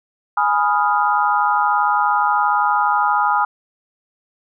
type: chord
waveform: sine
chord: F half-diminished seventh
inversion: first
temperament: equal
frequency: 830.6 / 987.8 / 1244.5 / 1396.9 Hz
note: Ab5 / Cb6 / Eb6 / F6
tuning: 0 / 0 / 0 / 0 cents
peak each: -18 / -20 / -19 / -22 dBFS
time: 0.37-3.45 s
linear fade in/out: 5 ms
effects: none